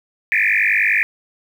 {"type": "tone with frequency modulation", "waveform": "sine", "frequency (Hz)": 2105, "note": "C7", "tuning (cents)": 10, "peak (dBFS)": -13, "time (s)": [0.32, 1.03], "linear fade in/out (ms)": 0, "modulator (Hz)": 49.9, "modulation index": 7.4, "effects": ["7-bit"]}